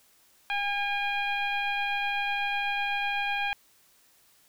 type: tone with frequency modulation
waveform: sine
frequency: 1622 Hz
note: G#6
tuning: 41 cents flat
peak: -26 dBFS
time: 0.5-3.53 s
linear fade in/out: 0 ms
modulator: 813 Hz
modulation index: 1.6
effects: white hiss -62 dBFS RMS until 4.48 s